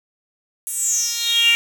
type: tone with high-pass filter sweep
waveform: 10% pulse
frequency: 466.1 Hz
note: A#4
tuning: in tune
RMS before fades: -19 dBFS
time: 0.67-1.55 s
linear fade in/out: 0 ms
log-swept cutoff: 10000 to 2500 Hz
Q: 8.6
effects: none